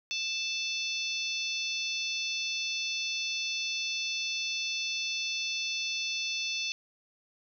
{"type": "harmonic tone with a mistuned harmonic", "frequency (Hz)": 880, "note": "A5", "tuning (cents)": 0, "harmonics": [3, 4, 5, 6, 7], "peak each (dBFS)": [-34, -36, -38, -40, -41], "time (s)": [0.11, 6.72], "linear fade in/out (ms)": 0, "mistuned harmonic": 7, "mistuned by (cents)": -36, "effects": []}